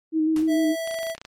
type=tone with vibrato; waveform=sine; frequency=315 Hz; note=D#4; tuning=21 cents sharp; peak=-18 dBFS; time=0.12-0.76 s; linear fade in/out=50 ms; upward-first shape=square; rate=6.7 Hz; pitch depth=21 cents each way
type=noise with exponential decay; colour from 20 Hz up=pink; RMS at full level=-35 dBFS; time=0.36-0.58 s; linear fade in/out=2 ms; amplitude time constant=47 ms
type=tone; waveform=square; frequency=657 Hz; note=E5; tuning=6 cents flat; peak=-27 dBFS; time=0.47-1.16 s; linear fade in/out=50 ms
type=clicks; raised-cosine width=0.2 ms; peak=-21 dBFS; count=11; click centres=0.875 / 0.911 / 0.943 / 0.988 / 1.031 / 1.068 / 1.099 / 1.15 / 1.18 / 1.215 / 1.251 s
effects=MP3 64 kbps